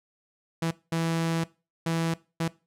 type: tone bursts at uneven times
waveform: sawtooth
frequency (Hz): 164.9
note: E3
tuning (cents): +1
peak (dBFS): -21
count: 4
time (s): 0.62-0.71 / 0.92-1.44 / 1.86-2.14 / 2.4-2.48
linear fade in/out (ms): 5
effects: noise-tail reverb RT60 0.3 s tail -20 dB re dry + low-pass 11000 Hz 12 dB/octave